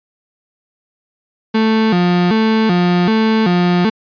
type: tone with vibrato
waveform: 35% pulse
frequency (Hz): 197.7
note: G3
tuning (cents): +15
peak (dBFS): -9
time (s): 1.54-3.9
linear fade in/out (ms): 10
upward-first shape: square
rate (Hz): 1.3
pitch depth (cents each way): 190
effects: resampled to 11025 Hz